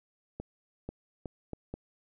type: accelerating click train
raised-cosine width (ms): 2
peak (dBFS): -24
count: 5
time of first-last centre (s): 0.4-1.74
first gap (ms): 490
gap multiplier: 0.75
effects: none